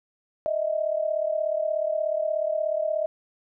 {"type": "tone pair together", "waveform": "sine", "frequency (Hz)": [616.3, 653], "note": ["D#5", "E5"], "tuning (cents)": [-17, -17], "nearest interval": "minor second", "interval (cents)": 100, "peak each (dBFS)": [-25, -27], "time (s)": [0.46, 3.06], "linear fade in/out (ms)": 0, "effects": []}